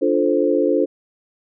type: chord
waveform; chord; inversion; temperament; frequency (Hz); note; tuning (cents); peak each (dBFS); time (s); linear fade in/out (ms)
sine; D minor seventh; none; equal; 293.7 / 349.2 / 440 / 523.3; D4 / F4 / A4 / C5; 0 / 0 / 0 / 0; -20; 0.01-0.86; 20
effects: none